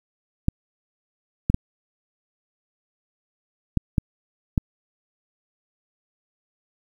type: clicks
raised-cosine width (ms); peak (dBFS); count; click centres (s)
5; -6; 6; 0.484 / 1.5 / 1.544 / 3.773 / 3.982 / 4.578
effects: 8-bit